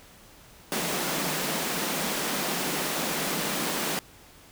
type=high-pass noise; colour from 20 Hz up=pink; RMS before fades=-29 dBFS; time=0.72-3.99 s; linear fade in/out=0 ms; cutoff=150 Hz; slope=96 dB/octave; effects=pink hiss -52 dBFS RMS until 4.51 s